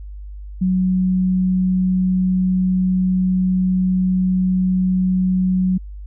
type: tone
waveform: sine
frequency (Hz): 185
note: F#3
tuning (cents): 0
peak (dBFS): -14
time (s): 0.61-5.78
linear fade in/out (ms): 10
effects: added 50 Hz sine -30 dBFS peak until 6.06 s